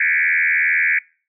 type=tone with frequency modulation; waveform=sine; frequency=1975.5 Hz; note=B6; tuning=in tune; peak=-14 dBFS; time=0-0.99 s; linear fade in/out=5 ms; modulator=82.3 Hz; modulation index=4.4; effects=noise-tail reverb RT60 0.4 s tail -24 dB re dry